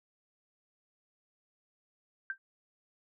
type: tone with exponential decay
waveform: sine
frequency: 1568 Hz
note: G6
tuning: in tune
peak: -29 dBFS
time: 2.3-2.38 s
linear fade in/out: 1 ms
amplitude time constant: 16 ms
effects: none